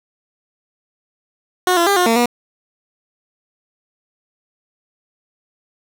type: tone with pitch steps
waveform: 15% pulse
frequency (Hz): 364 / 341.3 / 400.2 / 358.3 / 228.3 / 241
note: F#4 / F4 / G4 / F4 / A#3 / B3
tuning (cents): -28 / -40 / +36 / +44 / -36 / -42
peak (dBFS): -6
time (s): 1.67-2.258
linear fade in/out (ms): 2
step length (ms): 98
effects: none